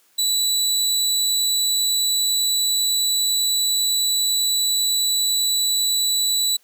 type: tone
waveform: 25% pulse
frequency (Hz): 3951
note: B7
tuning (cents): 0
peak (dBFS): -14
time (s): 0.18-6.57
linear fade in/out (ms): 10
effects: white hiss -59 dBFS RMS until 6.63 s + high-pass 200 Hz 12 dB/octave